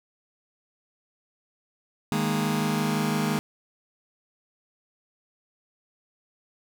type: chord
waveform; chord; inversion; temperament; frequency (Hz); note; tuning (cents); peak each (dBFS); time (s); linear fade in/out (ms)
sawtooth; D# suspended fourth; none; just; 155.56 / 207.4 / 233.3; D#3 / G#3 / A#3; 0 / -2 / +2; -24 / -23 / -24; 2.12-3.39; 0
effects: none